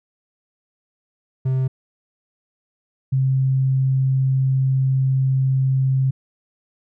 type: tone pair in turn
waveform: triangle / sine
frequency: 130.81 / 132.71 Hz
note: C3 / C3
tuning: 0 / +25 cents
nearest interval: unison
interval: 25 cents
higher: second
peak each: -15 dBFS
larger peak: neither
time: 1.45-1.68 / 3.12-6.11 s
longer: second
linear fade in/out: 10 ms
effects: none